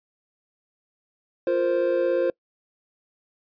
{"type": "chord", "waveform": "triangle", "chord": "F suspended fourth", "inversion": "none", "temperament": "equal", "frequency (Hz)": [349.2, 466.2, 523.3], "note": ["F4", "Bb4", "C5"], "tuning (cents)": [0, 0, 0], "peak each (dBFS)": [-23, -26, -20], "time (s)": [1.47, 2.3], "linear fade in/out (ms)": 2, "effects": ["noise-tail reverb RT60 0.1 s tail -25 dB re dry", "resampled to 11025 Hz"]}